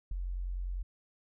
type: tone with ADSR envelope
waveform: sine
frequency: 44.97 Hz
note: F#1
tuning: 49 cents flat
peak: -30 dBFS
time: 0.11-0.83 s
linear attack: 5 ms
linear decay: 5 ms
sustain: -3 dB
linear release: 10 ms
effects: none